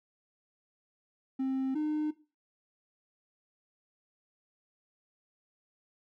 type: tone pair in turn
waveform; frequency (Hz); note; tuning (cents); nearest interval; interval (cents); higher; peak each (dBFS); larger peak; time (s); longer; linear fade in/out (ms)
triangle; 264.8 / 304.4; C4 / D#4; +21 / -38; major second; 241; second; -26; neither; 1.39-1.75 / 1.75-2.11; neither; 10
effects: noise-tail reverb RT60 0.3 s tail -17 dB re dry + tanh soft clip ceiling -22 dBFS